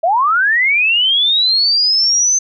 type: linear sweep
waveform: sine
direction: up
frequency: 622.3 to 6230 Hz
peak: -10 dBFS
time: 0.03-2.39 s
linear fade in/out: 10 ms
effects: none

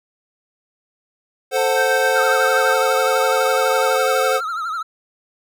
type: chord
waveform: square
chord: F# diminished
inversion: first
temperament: equal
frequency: 440 / 523.3 / 740 Hz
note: A4 / C5 / F#5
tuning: 0 / 0 / 0 cents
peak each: -23 / -19 / -23 dBFS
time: 1.51-4.41 s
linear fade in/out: 50 ms
type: tone with tremolo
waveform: sine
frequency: 889 Hz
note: A5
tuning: 18 cents sharp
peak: -24 dBFS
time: 1.56-3.97 s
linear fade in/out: 20 ms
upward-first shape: sine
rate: 1.9 Hz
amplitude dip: 35%
type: tone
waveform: sine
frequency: 1562 Hz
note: G6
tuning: 7 cents flat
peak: -20 dBFS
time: 1.73-2.78 s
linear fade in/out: 50 ms
type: tone with vibrato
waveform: triangle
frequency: 1318.5 Hz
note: E6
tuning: in tune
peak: -20 dBFS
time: 2.15-4.83 s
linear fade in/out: 10 ms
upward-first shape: triangle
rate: 12 Hz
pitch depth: 120 cents each way
effects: none

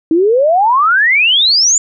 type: exponential sweep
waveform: sine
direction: up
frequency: 311.1 to 7200 Hz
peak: -7 dBFS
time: 0.11-1.78 s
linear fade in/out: 2 ms
effects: none

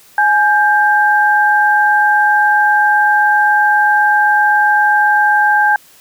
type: tone pair together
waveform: sine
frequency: 838 / 1581.9 Hz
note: G#5 / G6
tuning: +15 / +15 cents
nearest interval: major seventh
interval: 1100 cents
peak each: -11 dBFS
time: 0.18-5.76 s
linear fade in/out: 2 ms
effects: white hiss -45 dBFS RMS until 6 s

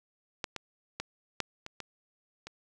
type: clicks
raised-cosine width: 0.2 ms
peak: -15 / -19 / -17 / -12 / -23 / -22 / -25 dBFS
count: 7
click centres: 0.442 / 0.563 / 1 / 1.403 / 1.664 / 1.803 / 2.47 s
effects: none

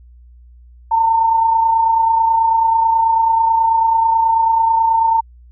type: tone pair together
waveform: sine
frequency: 903.1 / 932.3 Hz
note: A5 / A#5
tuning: +45 / 0 cents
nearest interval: minor second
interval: 55 cents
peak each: -11 / -22 dBFS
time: 0.91-5.21 s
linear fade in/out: 10 ms
effects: added 60 Hz sine -40 dBFS peak until 5.51 s

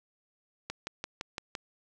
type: click train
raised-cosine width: 0.2 ms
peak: -18 dBFS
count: 6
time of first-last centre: 0.7-1.552 s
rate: 5.87 Hz
effects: none

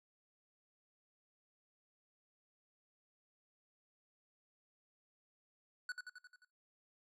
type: tone with echo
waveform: square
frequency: 1480 Hz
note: F#6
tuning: in tune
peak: -39 dBFS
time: 5.89-5.92 s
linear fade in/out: 2 ms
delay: 88 ms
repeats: 6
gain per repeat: -4 dB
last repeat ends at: 6.448 s
effects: noise-tail reverb RT60 0.2 s tail -21 dB re dry + low-pass 7000 Hz 12 dB/octave

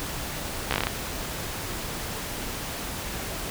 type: slowing click train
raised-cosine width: 0.3 ms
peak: -7 dBFS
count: 8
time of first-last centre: 0.71-0.87 s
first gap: 14 ms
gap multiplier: 1.16
effects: pink hiss -33 dBFS RMS until 3.5 s

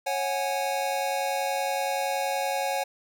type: chord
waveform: square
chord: C# suspended fourth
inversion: none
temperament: equal with one note detuned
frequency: 548.9 / 740 / 830.6 Hz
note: C#5 / F#5 / G#5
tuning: -17 / 0 / 0 cents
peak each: -31 dBFS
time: 0.06-2.84 s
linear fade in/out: 10 ms
effects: none

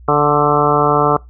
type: harmonic tone with a mistuned harmonic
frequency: 146.83 Hz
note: D3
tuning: in tune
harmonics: 1 / 2 / 3 / 4 / 5 / 6 / 7 / 8 / 9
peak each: -20 / -21 / -16 / -20 / -18 / -21 / -20 / -18 / -19 dBFS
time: 0.08-1.17 s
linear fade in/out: 5 ms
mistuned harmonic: 7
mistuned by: +31 cents
effects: noise-tail reverb RT60 0.2 s tail -23 dB re dry + added 60 Hz sine -36 dBFS peak until 1.29 s

